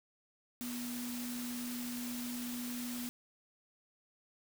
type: tone in noise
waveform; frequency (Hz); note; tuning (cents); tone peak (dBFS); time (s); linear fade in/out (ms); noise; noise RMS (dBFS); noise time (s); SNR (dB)
sine; 243.7; B3; -23; -39; 0.61-3.09; 0; white; -45; 0.61-3.09; +3
effects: none